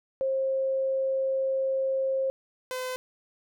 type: tone pair in turn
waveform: sine / sawtooth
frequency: 533 / 509.9 Hz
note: C5 / C5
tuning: +32 / -45 cents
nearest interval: minor second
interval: 77 cents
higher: first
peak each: -24 / -27 dBFS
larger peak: first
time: 0.21-2.3 / 2.71-2.96 s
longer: first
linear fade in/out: 0 ms
effects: none